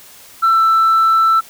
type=tone with pitch glide; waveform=sine; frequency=1338 to 1328 Hz; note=E6 to E6; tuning=+25 to +12 cents; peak=-7 dBFS; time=0.42-1.41 s; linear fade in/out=20 ms; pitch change=-13 cents; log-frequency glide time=0.52-0.62 s; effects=tanh soft clip ceiling -7 dBFS + white hiss -41 dBFS RMS until 1.49 s